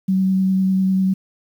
sine tone with vibrato, 189.5 Hz, F#3, 42 cents sharp, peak -14 dBFS, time 0.08-1.14 s, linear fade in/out 10 ms, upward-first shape sine, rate 10 Hz, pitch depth 11 cents each way, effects 8-bit

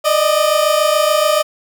30% pulse tone pair together, 596 / 623 Hz, D5 / D#5, +25 / +2 cents, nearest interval minor second, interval 77 cents, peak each -12 dBFS, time 0.04-1.43 s, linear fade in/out 20 ms, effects 8-bit

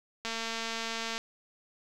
click train, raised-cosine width 0.2 ms, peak -18 dBFS, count 212, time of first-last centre 0.25-1.18 s, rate 227 Hz, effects none

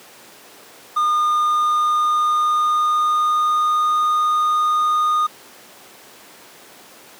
triangle tone with pitch glide, 1217 to 1228.3 Hz, D#6 to D#6, -39 to -23 cents, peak -13 dBFS, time 0.96-5.27 s, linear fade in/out 10 ms, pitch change +16 cents, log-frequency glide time 1.4-3.87 s, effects pink hiss -43 dBFS RMS until 7.19 s + high-pass 300 Hz 12 dB/octave

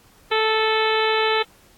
harmonic tone with a mistuned harmonic, 439.1 Hz, A4, 4 cents flat, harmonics 1 / 2 / 3 / 4 / 5 / 6 / 7 / 8 / 9, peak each -21 / -24 / -26 / -27 / -28 / -29 / -29 / -30 / -31 dBFS, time 0.31-1.43 s, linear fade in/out 10 ms, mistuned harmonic 6, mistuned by -26 cents, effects pink hiss -54 dBFS RMS until 1.77 s + AAC 64 kbps

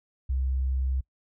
sine tone, 65.41 Hz, C2, in tune, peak -24 dBFS, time 0.29-1.01 s, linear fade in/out 10 ms, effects noise-tail reverb RT60 0.1 s tail -23 dB re dry

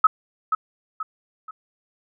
sine tone with echo, 1284 Hz, E6, 46 cents flat, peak -9 dBFS, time 0.04-0.07 s, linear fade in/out 5 ms, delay 480 ms, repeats 3, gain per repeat -8 dB, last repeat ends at 1.51 s, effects none

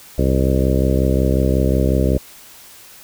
harmonic tone with a mistuned harmonic, 65.5 Hz, C2, 2 cents sharp, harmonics 1 / 2 / 3 / 4 / 5 / 6 / 7 / 8 / 9, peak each -17 / -20 / -22 / -23 / -24 / -25 / -25 / -26 / -27 dBFS, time 0.18-2.18 s, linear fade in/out 5 ms, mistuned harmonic 9, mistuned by +36 cents, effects white hiss -42 dBFS RMS until 3.03 s

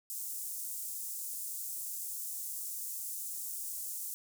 pink high-pass noise, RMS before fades -40 dBFS, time 0.1-4.14 s, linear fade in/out 0 ms, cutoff 7700 Hz, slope 24 dB/octave, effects none

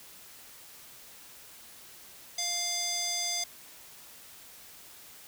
square tone with band-pass filter, 698.5 Hz, F5, in tune, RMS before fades -32 dBFS, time 2.38-3.44 s, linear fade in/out 5 ms, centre 5700 Hz, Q 2.8, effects white hiss -51 dBFS RMS until 5.27 s

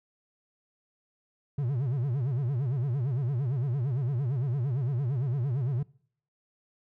triangle tone with vibrato, 130 Hz, C3, 11 cents flat, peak -24 dBFS, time 1.58-5.83 s, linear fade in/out 5 ms, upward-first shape sine, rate 8.8 Hz, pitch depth 210 cents each way, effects noise-tail reverb RT60 0.6 s tail -24 dB re dry

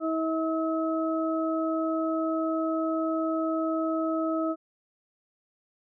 harmonic tone, 321.5 Hz, E4, 43 cents flat, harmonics 1 / 2 / 4, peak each -27 / -30 / -33 dBFS, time 0-4.56 s, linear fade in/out 50 ms, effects none

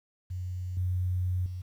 sine tone with level steps, 90.9 Hz, F#2, 30 cents flat, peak -32 / -26 / -34 dBFS, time 0.3-1.62 s, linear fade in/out 10 ms, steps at 0.77 / 1.46 s, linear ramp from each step 2 ms, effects 10-bit

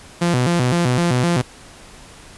sawtooth tone with vibrato, 146.83 Hz, D3, in tune, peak -11 dBFS, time 0.21-1.42 s, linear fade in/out 10 ms, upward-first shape square, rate 3.9 Hz, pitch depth 280 cents each way, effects pink hiss -42 dBFS RMS until 2.37 s + resampled to 24000 Hz

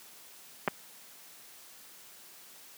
clicks, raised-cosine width 0.5 ms, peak -11 / -14 dBFS, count 2, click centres 0.677 / 0.682 s, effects white hiss -53 dBFS RMS until 2.77 s + high-pass 150 Hz 12 dB/octave

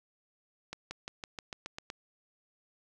accelerating click train, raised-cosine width 0.2 ms, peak -22 dBFS, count 9, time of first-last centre 0.73-1.901 s, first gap 180 ms, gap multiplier 0.94, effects none

